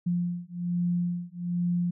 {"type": "beating tone pair", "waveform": "sine", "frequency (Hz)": [174.61, 175.81], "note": ["F3", "F3"], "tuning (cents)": [0, 12], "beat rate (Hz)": 1.2, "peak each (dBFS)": -29, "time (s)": [0.06, 1.91], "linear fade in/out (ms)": 10, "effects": []}